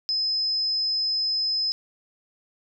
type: tone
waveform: sine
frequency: 5100 Hz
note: D#8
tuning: 42 cents sharp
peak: -22 dBFS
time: 0.09-1.72 s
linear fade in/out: 0 ms
effects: none